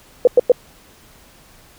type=tone bursts; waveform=sine; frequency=493.9 Hz; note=B4; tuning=in tune; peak=-5 dBFS; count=3; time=0.25-0.519 s; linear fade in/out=2 ms; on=23 ms; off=100 ms; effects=pink hiss -48 dBFS RMS until 1.78 s